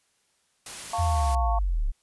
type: noise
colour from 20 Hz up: white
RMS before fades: -38 dBFS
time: 0.66-1.35 s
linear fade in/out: 2 ms
type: chord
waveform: sine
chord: F augmented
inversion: none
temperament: equal with one note detuned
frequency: 698.5 / 896.4 / 1108.7 Hz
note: F5 / A5 / C#6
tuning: 0 / +32 / 0 cents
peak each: -28 / -31 / -32 dBFS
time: 0.93-1.59 s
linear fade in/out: 5 ms
type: linear sweep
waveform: sine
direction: down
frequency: 87.1 to 30.87 Hz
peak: -22 dBFS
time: 0.98-1.92 s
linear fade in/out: 20 ms
effects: white hiss -69 dBFS RMS until 2.02 s + resampled to 24000 Hz